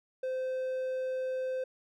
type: tone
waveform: triangle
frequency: 517 Hz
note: C5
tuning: 21 cents flat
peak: -29 dBFS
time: 0.23-1.64 s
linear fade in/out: 5 ms
effects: none